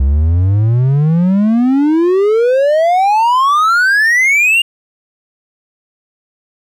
triangle exponential sweep, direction up, 65 to 2846 Hz, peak -6 dBFS, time 0-4.62 s, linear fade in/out 5 ms, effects none

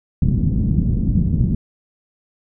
white low-pass noise, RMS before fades -17 dBFS, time 0.22-1.55 s, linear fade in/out 2 ms, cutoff 190 Hz, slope 24 dB/octave, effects none

